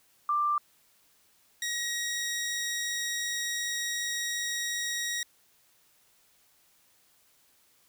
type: tone pair in turn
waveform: sine / 15% pulse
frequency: 1183 / 1894.6 Hz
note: D6 / A#6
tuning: +12 / +28 cents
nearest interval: minor sixth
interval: 816 cents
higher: second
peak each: -24 dBFS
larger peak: neither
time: 0.29-0.58 / 1.62-5.23 s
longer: second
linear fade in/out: 2 ms
effects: white hiss -65 dBFS RMS until 7.88 s